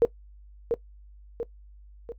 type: tone with echo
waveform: sine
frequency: 466.2 Hz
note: A#4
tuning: in tune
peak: -14 dBFS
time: 0.02-0.05 s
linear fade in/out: 0 ms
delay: 690 ms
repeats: 3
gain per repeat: -6 dB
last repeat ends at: 2.12 s
effects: noise-tail reverb RT60 0.1 s tail -19 dB re dry + added 50 Hz sine -47 dBFS peak until 2.18 s